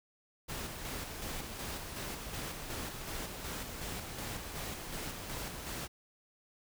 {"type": "noise with tremolo", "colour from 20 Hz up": "pink", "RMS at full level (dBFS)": -40, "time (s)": [0.48, 5.88], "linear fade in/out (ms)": 20, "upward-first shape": "square", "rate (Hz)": 2.7, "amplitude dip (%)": 35, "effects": []}